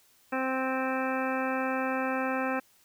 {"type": "harmonic tone", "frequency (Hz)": 261.6, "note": "C4", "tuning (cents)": 0, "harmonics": [1, 2, 3, 4, 5, 6, 7, 9, 10], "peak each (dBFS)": [-32, -33, -35, -38, -37, -37, -40, -42, -42], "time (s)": [0.32, 2.6], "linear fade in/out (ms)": 10, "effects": ["white hiss -63 dBFS RMS until 2.84 s"]}